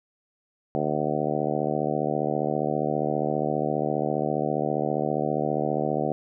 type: harmonic tone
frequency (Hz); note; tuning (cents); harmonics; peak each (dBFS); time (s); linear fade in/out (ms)
74.9; D2; +35; 2 / 3 / 4 / 5 / 6 / 7 / 8 / 9 / 10; -32 / -32 / -32 / -32 / -32 / -32 / -32 / -32 / -32; 0.75-6.12; 0
effects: none